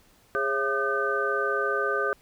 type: tone cluster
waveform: sine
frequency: 411.7 / 546 / 671 / 1212 / 1532 Hz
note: G#4 / C#5 / E5 / D#6 / G6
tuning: -15 / -26 / +31 / -46 / -40 cents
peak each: -29 / -31 / -36 / -29 / -28 dBFS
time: 0.35-2.13 s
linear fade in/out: 0 ms
effects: pink hiss -60 dBFS RMS until 2.21 s